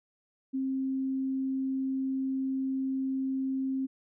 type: tone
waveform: sine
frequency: 265.7 Hz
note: C4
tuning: 27 cents sharp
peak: -28 dBFS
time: 0.53-3.87 s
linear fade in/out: 20 ms
effects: none